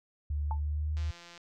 sine tone with pitch glide, 73.42 to 76.45 Hz, D2 to D#2, 0 to -30 cents, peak -29 dBFS, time 0.3-1.11 s, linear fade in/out 5 ms, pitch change +70 cents, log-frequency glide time 0.56-0.94 s
sine tone with exponential decay, 880 Hz, A5, in tune, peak -30 dBFS, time 0.51-0.6 s, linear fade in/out 1 ms, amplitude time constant 19 ms
click train, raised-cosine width 0.2 ms, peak -33 dBFS, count 71, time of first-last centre 0.97-1.377 s, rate 172 Hz
effects none

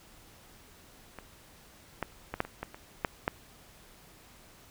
clicks, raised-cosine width 0.5 ms, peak -27 / -16 / -19 / -12 / -26 / -20 / -29 / -12 / -12 dBFS, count 9, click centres 1.187 / 2.027 / 2.34 / 2.404 / 2.45 / 2.63 / 2.745 / 3.048 / 3.279 s, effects pink hiss -56 dBFS RMS until 4.7 s

